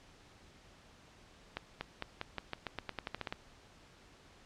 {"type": "accelerating click train", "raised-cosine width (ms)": 0.3, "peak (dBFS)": -21, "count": 15, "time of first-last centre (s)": [1.57, 3.325], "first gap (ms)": 240, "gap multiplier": 0.89, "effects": ["pink hiss -60 dBFS RMS until 4.45 s", "low-pass 6000 Hz 12 dB/octave"]}